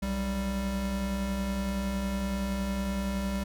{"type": "tone pair together", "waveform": "square", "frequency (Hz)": [61.74, 196.01], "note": ["B1", "G3"], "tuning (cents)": [0, 0], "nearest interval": "octave + minor sixth", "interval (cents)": 2000, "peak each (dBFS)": [-34, -31], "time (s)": [0.02, 3.44], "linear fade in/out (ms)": 10, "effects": []}